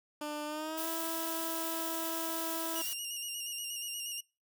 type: tone with pitch glide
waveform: 15% pulse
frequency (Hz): 298.3 to 327.2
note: D4 to E4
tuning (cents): +27 to -13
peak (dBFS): -30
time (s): 0.21-2.82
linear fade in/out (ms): 5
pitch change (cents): +160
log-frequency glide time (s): 0.45-0.88
type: noise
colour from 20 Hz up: blue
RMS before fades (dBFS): -39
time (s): 0.77-2.94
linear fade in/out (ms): 10
type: tone with vibrato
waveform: 15% pulse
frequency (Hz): 2841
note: F7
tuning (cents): +29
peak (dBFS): -30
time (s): 2.75-4.21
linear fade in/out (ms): 10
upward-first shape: square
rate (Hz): 8.4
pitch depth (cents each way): 34
effects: noise-tail reverb RT60 0.3 s tail -25 dB re dry